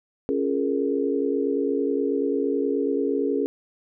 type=chord; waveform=sine; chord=Bb minor seventh; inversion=first; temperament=equal with one note detuned; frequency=277.2 / 349.2 / 417 / 466.2 Hz; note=Db4 / F4 / Ab4 / Bb4; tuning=0 / 0 / +7 / 0 cents; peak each=-25 / -31 / -25 / -28 dBFS; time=0.29-3.46 s; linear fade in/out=0 ms; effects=none